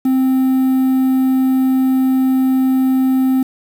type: tone with quantisation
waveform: triangle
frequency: 261.6 Hz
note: C4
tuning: in tune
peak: -9 dBFS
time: 0.05-3.43 s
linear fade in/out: 5 ms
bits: 6
effects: none